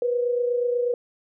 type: tone pair together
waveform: sine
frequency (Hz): 483.8 / 512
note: B4 / C5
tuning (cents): -36 / -38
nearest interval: minor second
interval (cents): 98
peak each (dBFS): -21 / -30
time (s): 0.02-0.94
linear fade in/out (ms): 2
effects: none